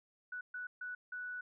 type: tone bursts at uneven times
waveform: sine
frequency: 1479 Hz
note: F#6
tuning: 1 cent flat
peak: -40 dBFS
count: 4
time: 0.32-0.41 / 0.54-0.67 / 0.81-0.95 / 1.12-1.41 s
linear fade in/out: 5 ms
effects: none